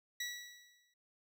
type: tone with exponential decay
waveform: 20% pulse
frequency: 1943 Hz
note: B6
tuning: 29 cents flat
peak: -31 dBFS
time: 0.2-0.94 s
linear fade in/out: 5 ms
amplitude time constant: 160 ms
effects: none